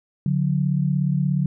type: tone pair together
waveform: sine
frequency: 144.3 / 181.19 Hz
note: D3 / F#3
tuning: -30 / -36 cents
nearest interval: major third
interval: 394 cents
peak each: -20 / -22 dBFS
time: 0.26-1.46 s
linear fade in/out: 2 ms
effects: none